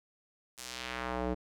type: tone with band-pass filter sweep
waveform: square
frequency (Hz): 62.1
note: B1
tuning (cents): +10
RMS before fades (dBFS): -37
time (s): 0.57-1.35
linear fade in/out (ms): 20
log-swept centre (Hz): 9100 to 380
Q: 1
effects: none